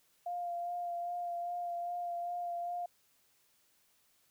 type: tone with vibrato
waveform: sine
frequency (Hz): 698.5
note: F5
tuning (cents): 0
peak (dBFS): -35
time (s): 0.26-2.86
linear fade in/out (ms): 5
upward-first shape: sine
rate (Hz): 2.5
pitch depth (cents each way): 18
effects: white hiss -71 dBFS RMS until 4.3 s